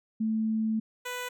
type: tone pair in turn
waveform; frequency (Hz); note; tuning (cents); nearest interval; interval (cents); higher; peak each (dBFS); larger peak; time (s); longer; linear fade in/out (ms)
sine / 10% pulse; 220 / 495.6; A3 / B4; 0 / +6; octave + major second; 1406; second; -25; neither; 0.2-0.8 / 1.05-1.29; first; 10
effects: none